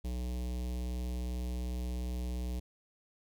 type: tone with notch filter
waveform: square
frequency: 61.3 Hz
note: B1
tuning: 12 cents flat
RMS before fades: -36 dBFS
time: 0.04-2.6 s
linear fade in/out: 10 ms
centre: 1400 Hz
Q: 0.53
effects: 12-bit